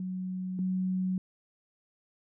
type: tone pair in turn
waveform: sine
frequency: 185 / 185.71 Hz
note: F#3 / F#3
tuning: 0 / +7 cents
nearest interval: unison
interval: 7 cents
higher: second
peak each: -32 / -27 dBFS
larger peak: second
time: 0-0.59 / 0.59-1.18 s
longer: neither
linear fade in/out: 2 ms
effects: none